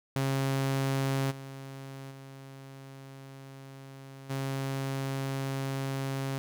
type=tone with level steps; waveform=sawtooth; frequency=135.5 Hz; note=C#3; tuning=39 cents flat; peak=-23 / -37 / -41 / -27 dBFS; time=0.16-6.38 s; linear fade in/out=0 ms; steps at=1.3 / 2.1 / 4.29 s; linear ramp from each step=20 ms; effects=none